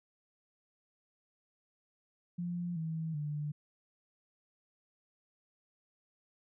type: tone with pitch steps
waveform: sine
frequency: 174.61 / 161.05 / 148.53 Hz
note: F3 / E3 / D3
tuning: 0 / -40 / +20 cents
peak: -34 dBFS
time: 2.38-3.52 s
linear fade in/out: 10 ms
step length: 380 ms
effects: none